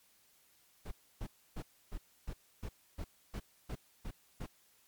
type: noise bursts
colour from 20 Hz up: brown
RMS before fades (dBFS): -40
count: 11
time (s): 0.85-4.465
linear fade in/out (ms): 10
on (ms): 65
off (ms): 290
effects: white hiss -68 dBFS RMS until 4.87 s + MP3 96 kbps